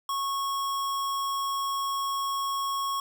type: tone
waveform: square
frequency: 1100 Hz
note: C#6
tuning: 14 cents flat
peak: -28 dBFS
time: 0.09-3 s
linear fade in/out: 2 ms
effects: none